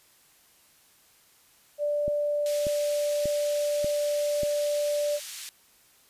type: tone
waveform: sine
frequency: 587.3 Hz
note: D5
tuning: in tune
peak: -24 dBFS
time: 1.78-5.2 s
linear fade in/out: 50 ms
type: click train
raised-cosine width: 3 ms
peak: -22 dBFS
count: 5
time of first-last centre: 2.08-4.433 s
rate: 1.7 Hz
type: band-pass noise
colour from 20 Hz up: white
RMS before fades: -40 dBFS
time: 2.46-5.49 s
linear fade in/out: 0 ms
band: 2300 to 9200 Hz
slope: 12 dB/octave
effects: white hiss -60 dBFS RMS until 6.09 s + resampled to 32000 Hz